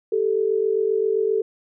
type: tone pair together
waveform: sine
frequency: 392.4 / 440 Hz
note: G4 / A4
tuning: +2 / 0 cents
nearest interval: major second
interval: 198 cents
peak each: -22 / -20 dBFS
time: 0.12-1.42 s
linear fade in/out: 5 ms
effects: none